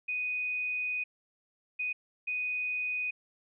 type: tone bursts at uneven times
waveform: sine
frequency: 2489 Hz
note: D#7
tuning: in tune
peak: -30 dBFS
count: 3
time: 0.08-1.04 / 1.79-1.93 / 2.27-3.11 s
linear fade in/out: 10 ms
effects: none